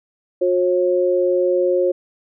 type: tone pair together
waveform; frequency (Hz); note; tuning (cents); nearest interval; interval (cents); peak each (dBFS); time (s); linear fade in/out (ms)
sine; 360.8 / 540.6; F#4 / C#5; -44 / -44; perfect fifth; 700; -17; 0.41-1.92; 10
effects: none